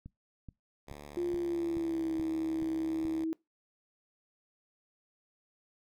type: click train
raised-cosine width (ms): 5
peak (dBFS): -33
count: 8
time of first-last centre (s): 0.06-3.051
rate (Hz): 2.34
type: tone with vibrato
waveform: 5% pulse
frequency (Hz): 70.8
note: C#2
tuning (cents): +37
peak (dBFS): -35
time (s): 0.87-3.25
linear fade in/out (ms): 10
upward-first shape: sine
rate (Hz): 1.5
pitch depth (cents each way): 56
type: tone with pitch glide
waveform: sine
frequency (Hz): 349.2 to 322.1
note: F4 to E4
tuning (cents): 0 to -40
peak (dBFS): -30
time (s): 1.17-3.33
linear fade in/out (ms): 0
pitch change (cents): -140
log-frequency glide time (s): 1.3-2.16
effects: noise-tail reverb RT60 0.2 s tail -23 dB re dry